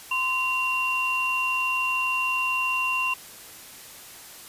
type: tone pair together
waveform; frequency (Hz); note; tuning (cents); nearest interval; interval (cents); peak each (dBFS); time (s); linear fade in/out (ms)
sine; 1033 / 2760; C6 / F7; -22 / -21; octave + perfect fourth; 1701; -27 / -24; 0.11-3.14; 5
effects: white hiss -44 dBFS RMS until 4.48 s + resampled to 32000 Hz